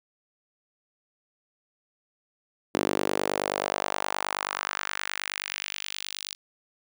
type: tone with high-pass filter sweep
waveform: sawtooth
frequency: 49.46 Hz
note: G1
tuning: 16 cents sharp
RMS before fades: -31 dBFS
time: 2.74-6.35 s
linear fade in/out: 10 ms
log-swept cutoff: 310 to 4100 Hz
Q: 1.7
effects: none